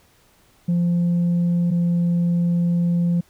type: tone pair in turn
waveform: sine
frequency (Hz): 173.4 / 172.75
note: F3 / F3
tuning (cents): -12 / -19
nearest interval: unison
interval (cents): 7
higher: first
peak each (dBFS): -14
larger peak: neither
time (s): 0.68-1.71 / 1.71-3.21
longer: second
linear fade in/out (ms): 10
effects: tanh soft clip ceiling -15 dBFS + pink hiss -57 dBFS RMS until 3.29 s